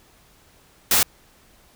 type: noise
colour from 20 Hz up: white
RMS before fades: -17 dBFS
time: 0.91-1.03 s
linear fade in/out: 2 ms
effects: pink hiss -55 dBFS RMS until 1.75 s